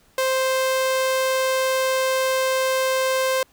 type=tone; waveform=sawtooth; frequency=523.3 Hz; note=C5; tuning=in tune; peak=-15 dBFS; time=0.18-3.43 s; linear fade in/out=2 ms; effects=pink hiss -58 dBFS RMS until 3.52 s